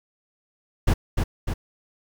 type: noise with echo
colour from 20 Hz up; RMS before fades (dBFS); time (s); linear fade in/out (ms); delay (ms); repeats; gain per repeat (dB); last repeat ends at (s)
brown; -17; 0.87-0.94; 10; 300; 2; -4; 1.54
effects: none